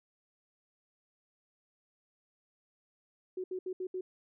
sine tone bursts at uneven times, 370 Hz, F#4, in tune, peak -34 dBFS, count 5, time 3.37-3.44 / 3.51-3.59 / 3.66-3.73 / 3.8-3.87 / 3.94-4.01 s, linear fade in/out 5 ms, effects none

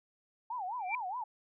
sine tone with vibrato, 854 Hz, G#5, 48 cents sharp, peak -35 dBFS, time 0.5-1.24 s, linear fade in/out 5 ms, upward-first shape sine, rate 4.8 Hz, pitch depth 290 cents each way
sine tone with exponential growth, 2349 Hz, D7, in tune, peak -28 dBFS, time 0.79-0.95 s, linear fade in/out 2 ms, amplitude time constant 33 ms
effects none

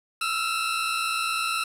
20% pulse tone pair together, 1306 / 1366 Hz, E6 / F6, -17 / -39 cents, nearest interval minor second, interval 78 cents, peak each -22 / -23 dBFS, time 0.21-1.64 s, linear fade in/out 5 ms, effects resampled to 32000 Hz + 7-bit

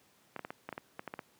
clicks, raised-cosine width 0.5 ms, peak -24 dBFS, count 11, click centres 0.363 / 0.393 / 0.449 / 0.505 / 0.69 / 0.727 / 0.779 / 0.994 / 1.077 / 1.139 / 1.192 s, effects pink hiss -66 dBFS RMS until 1.39 s + high-pass 150 Hz 12 dB/octave

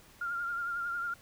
sine tone with vibrato, 1396.9 Hz, F6, in tune, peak -32 dBFS, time 0.21-1.14 s, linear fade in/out 5 ms, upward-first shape triangle, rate 11 Hz, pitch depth 41 cents each way, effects pink hiss -58 dBFS RMS until 1.21 s

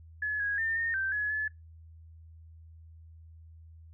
sine tone with pitch steps, 1705 / 1652 / 1803 / 1833 / 1561 / 1692 / 1722 Hz, G#6 / G#6 / A6 / A#6 / G6 / G#6 / A6, +45 / -10 / +42 / -30 / -8 / +32 / -38 cents, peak -28 dBFS, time 0.22-1.48 s, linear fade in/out 5 ms, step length 180 ms, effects noise-tail reverb RT60 0.2 s tail -24 dB re dry + added 81 Hz sine -49 dBFS peak until 3.93 s

